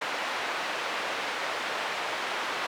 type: band-pass noise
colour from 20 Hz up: pink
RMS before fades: -32 dBFS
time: 0.01-2.67 s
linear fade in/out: 10 ms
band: 660 to 3000 Hz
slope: 12 dB/octave
effects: none